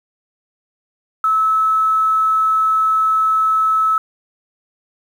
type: tone with quantisation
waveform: sine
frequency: 1300 Hz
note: E6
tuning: 24 cents flat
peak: -12 dBFS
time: 1.24-3.98 s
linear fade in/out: 2 ms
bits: 7
effects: none